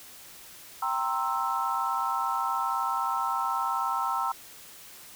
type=chord; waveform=sine; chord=C dominant seventh; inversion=second; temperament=equal with one note detuned; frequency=784 / 932.3 / 1051.3 / 1318.5 Hz; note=G5 / Bb5 / C6 / E6; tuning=0 / 0 / +8 / 0 cents; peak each=-33 / -31 / -32 / -30 dBFS; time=0.82-4.32 s; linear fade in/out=5 ms; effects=white hiss -48 dBFS RMS until 5.15 s